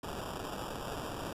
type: noise with sample-and-hold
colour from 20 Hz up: violet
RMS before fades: -40 dBFS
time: 0.03-1.33 s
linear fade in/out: 5 ms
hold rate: 2100 Hz
effects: resampled to 32000 Hz